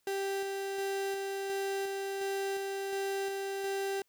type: tone with tremolo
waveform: 35% pulse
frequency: 392 Hz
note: G4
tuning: in tune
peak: -30 dBFS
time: 0.07-4.02 s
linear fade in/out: 2 ms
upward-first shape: square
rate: 1.4 Hz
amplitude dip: 25%
effects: white hiss -75 dBFS RMS until 4.08 s